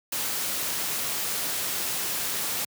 white noise, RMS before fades -29 dBFS, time 0.12-2.65 s, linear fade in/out 5 ms, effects high-pass 100 Hz 12 dB/octave

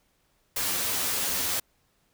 white noise with comb filter, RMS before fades -28 dBFS, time 0.56-1.6 s, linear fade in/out 5 ms, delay 11 ms, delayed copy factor +0.9, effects pink hiss -69 dBFS RMS until 2.13 s

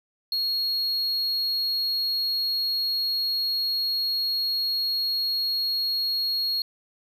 triangle tone, 4300 Hz, C8, 47 cents sharp, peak -22 dBFS, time 0.32-6.62 s, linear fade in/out 2 ms, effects none

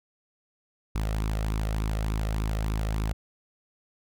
sawtooth tone with flanger, 53.4 Hz, G#1, 49 cents sharp, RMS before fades -28 dBFS, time 0.95-3.13 s, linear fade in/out 5 ms, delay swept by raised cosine 0.79 to 1.6 ms, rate 3.4 Hz, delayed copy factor +0.5, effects none

